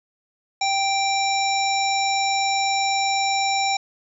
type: harmonic tone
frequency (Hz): 784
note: G5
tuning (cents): 0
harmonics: 1 / 3 / 5 / 7 / 9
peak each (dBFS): -21 / -26 / -28 / -29 / -31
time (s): 0.61-3.77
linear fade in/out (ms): 5
effects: none